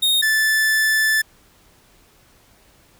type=tone pair in turn; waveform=45% pulse; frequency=3711 / 1751.4 Hz; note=A#7 / A6; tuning=-9 / -8 cents; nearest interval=octave + minor second; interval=1299 cents; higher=first; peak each=-15 dBFS; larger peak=neither; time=0.02-0.22 / 0.22-1.22 s; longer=second; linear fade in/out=10 ms; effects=pink hiss -54 dBFS RMS until 2.99 s